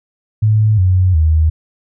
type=tone with pitch steps; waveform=sine; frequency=107.8 / 92.23 / 78.91 Hz; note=A2 / F#2 / D#2; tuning=-35 / -5 / +25 cents; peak=-8 dBFS; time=0.42-1.5 s; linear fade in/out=10 ms; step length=360 ms; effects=none